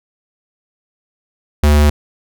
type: tone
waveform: square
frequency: 74.1 Hz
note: D2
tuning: 16 cents sharp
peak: -8 dBFS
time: 1.63-1.9 s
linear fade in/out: 5 ms
effects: none